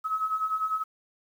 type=beating tone pair; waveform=sine; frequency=1276 / 1286 Hz; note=D#6 / E6; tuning=+43 / -43 cents; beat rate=10 Hz; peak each=-32 / -27 dBFS; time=0.04-0.84 s; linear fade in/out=20 ms; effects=9-bit